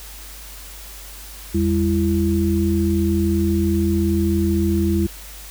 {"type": "tone cluster", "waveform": "sine", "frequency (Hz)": [83, 198.8, 334.6], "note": ["E2", "G3", "E4"], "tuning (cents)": [12, 25, 26], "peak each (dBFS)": -20, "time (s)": [1.54, 5.07], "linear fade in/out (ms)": 10, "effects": ["added 50 Hz sine -38 dBFS peak until 5.5 s", "white hiss -39 dBFS RMS until 5.5 s"]}